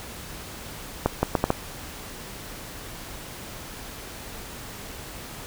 accelerating click train, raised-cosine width 1 ms, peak -5 dBFS, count 5, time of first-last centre 1.06-1.504 s, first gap 170 ms, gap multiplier 0.72, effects pink hiss -39 dBFS RMS until 5.46 s

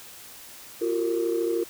sine tone cluster, 345.6 / 378.6 / 460.6 Hz, F4 / F#4 / A#4, -18 / +40 / -21 cents, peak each -25 / -30 / -26 dBFS, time 0.81-1.64 s, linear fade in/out 10 ms, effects tanh soft clip ceiling -16 dBFS + white hiss -45 dBFS RMS until 1.69 s

